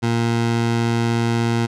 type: tone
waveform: 20% pulse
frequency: 116.54 Hz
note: A#2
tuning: in tune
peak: -12 dBFS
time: 0.02-1.67 s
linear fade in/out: 20 ms
effects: low-pass 7000 Hz 12 dB/octave